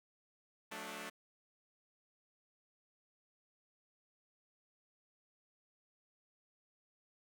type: chord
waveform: 5% pulse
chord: D major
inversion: first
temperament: equal with one note detuned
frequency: 181.5 / 220 / 293.7 Hz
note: F#3 / A3 / D4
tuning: -33 / 0 / 0 cents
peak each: -39 / -36 / -37 dBFS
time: 0.71-1.1 s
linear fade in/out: 10 ms
effects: none